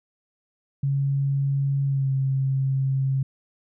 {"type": "tone with pitch glide", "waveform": "sine", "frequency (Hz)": [138.59, 134.49], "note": ["C#3", "C3"], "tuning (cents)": [0, 48], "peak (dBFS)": -20, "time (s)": [0.83, 3.23], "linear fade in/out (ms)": 5, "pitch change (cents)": -52, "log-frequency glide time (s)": [1.86, 2.1], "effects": []}